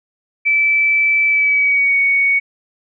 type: tone with pitch glide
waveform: sine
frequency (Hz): 2316 to 2231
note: D7 to C#7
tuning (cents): -25 to +11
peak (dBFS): -11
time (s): 0.45-2.4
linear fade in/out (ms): 20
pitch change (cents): -64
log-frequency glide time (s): 1.26-1.99
effects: none